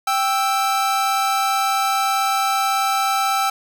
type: tone pair together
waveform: 45% pulse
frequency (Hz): 784 / 1319.4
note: G5 / E6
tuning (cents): 0 / +1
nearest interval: major sixth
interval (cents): 901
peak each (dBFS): -20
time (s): 0.07-3.5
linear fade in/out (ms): 5
effects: none